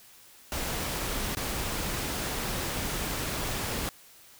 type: noise with dropouts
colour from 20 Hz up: pink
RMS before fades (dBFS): -32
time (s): 0.52-3.89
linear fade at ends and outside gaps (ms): 0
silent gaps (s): 1.349-1.37
effects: white hiss -54 dBFS RMS until 4.39 s